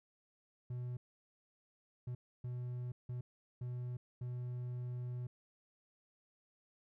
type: tone bursts at uneven times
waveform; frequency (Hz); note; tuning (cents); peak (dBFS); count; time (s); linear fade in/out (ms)
triangle; 123.47; B2; 0; -37; 6; 0.7-0.97 / 2.07-2.15 / 2.44-2.92 / 3.09-3.21 / 3.61-3.97 / 4.21-5.27; 5
effects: none